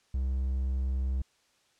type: tone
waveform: triangle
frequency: 65.41 Hz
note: C2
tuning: in tune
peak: -25 dBFS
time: 0.14-1.22 s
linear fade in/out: 5 ms
effects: white hiss -68 dBFS RMS until 1.79 s + low-pass 7000 Hz 12 dB/octave